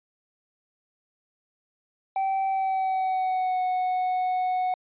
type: tone with pitch glide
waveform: triangle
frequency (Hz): 773 to 736.8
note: G5 to F#5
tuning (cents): -24 to -7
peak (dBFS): -21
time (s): 2.16-4.74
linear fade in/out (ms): 2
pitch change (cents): -83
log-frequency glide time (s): 2.48-3.61
effects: resampled to 8000 Hz